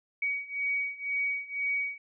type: beating tone pair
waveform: sine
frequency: 2256 / 2258 Hz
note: C#7 / C#7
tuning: +30 / +31 cents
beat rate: 2 Hz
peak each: -33 / -31 dBFS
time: 0.22-1.98 s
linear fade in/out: 5 ms
effects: none